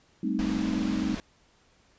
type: chord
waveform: sine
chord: A half-diminished seventh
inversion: third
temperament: equal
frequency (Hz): 196 / 220 / 261.6 / 311.1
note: G3 / A3 / C4 / Eb4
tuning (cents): 0 / 0 / 0 / 0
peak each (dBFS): -31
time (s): 0.23-1.15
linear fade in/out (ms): 5
type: low-pass noise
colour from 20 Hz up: pink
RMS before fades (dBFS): -38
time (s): 0.39-1.2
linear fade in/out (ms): 0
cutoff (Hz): 5800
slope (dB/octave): 12
effects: pink hiss -63 dBFS RMS until 1.98 s + resampled to 16000 Hz